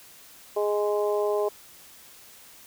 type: harmonic tone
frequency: 207.6 Hz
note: G#3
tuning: in tune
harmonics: 2 / 3 / 4 / 5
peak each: -24 / -28 / -34 / -35 dBFS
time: 0.56-1.49 s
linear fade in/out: 10 ms
effects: white hiss -50 dBFS RMS until 2.66 s